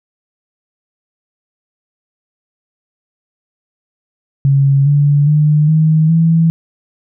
sine tone with pitch steps, 138.3 / 144.34 / 150.64 / 157.22 / 164.09 Hz, C#3 / D3 / D3 / D#3 / E3, -4 / -30 / +44 / +18 / -8 cents, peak -7 dBFS, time 4.45-6.5 s, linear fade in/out 0 ms, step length 410 ms, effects none

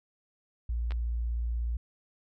sine tone, 58.27 Hz, A#1, in tune, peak -28 dBFS, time 0.69-1.77 s, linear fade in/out 5 ms
clicks, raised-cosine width 0.3 ms, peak -26 dBFS, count 2, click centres 0.908 / 0.92 s
effects none

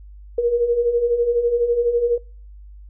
sine beating tone pair, 466.2 / 478.2 Hz, A#4 / A#4, 0 / +44 cents, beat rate 12 Hz, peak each -23 / -17 dBFS, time 0.38-2.18 s, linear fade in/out 5 ms, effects noise-tail reverb RT60 0.4 s tail -26 dB re dry + added 50 Hz sine -38 dBFS peak until 2.89 s

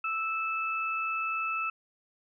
sine tone pair together, 1318.5 / 2622 Hz, E6 / E7, 0 / -10 cents, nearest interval octave, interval 1190 cents, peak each -31 / -32 dBFS, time 0.04-1.7 s, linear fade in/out 5 ms, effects none

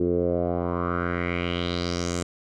10% pulse tone with low-pass filter sweep, 87.31 Hz, F2, in tune, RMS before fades -26 dBFS, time 0-2.23 s, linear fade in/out 5 ms, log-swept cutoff 360 to 7900 Hz, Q 3.8, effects none

